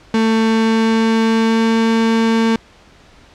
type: tone with pitch glide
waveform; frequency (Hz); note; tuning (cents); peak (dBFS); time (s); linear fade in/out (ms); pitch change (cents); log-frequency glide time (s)
35% pulse; 223.1 to 226.1; A3 to A3; +24 to +47; -10; 0.14-2.56; 2; +23; 0.43-1.86
effects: pink hiss -46 dBFS RMS until 3.34 s + low-pass 5000 Hz 12 dB/octave